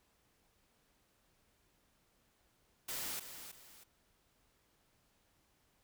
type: noise with echo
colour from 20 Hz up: white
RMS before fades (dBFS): -41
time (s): 2.88-3.2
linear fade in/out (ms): 10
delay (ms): 320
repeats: 2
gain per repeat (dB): -9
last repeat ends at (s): 3.84
effects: pink hiss -74 dBFS RMS until 5.83 s